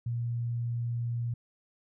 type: tone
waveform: sine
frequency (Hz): 118.5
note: A#2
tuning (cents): +29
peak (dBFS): -29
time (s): 0.06-1.34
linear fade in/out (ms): 5
effects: none